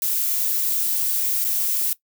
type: noise with dropouts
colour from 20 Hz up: violet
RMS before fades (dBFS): -22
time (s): 0.02-1.93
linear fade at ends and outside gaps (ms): 1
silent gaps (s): 1.443-1.448
effects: noise-tail reverb RT60 0.1 s tail -18 dB re dry